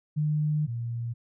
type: tone pair in turn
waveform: sine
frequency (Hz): 151.3 / 117.59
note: D#3 / A#2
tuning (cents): -48 / +16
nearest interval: major third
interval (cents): 436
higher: first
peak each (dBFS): -23 / -29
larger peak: first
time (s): 0.16-0.67 / 0.67-1.14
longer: first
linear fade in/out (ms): 20
effects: none